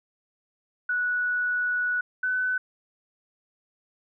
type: tone pair in turn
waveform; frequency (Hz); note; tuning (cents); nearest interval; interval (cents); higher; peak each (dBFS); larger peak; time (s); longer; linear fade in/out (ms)
sine; 1472 / 1505.5; F#6 / F#6; -9 / +30; unison; 39; second; -23 / -23; neither; 0.89-2.01 / 2.23-2.58; first; 5
effects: none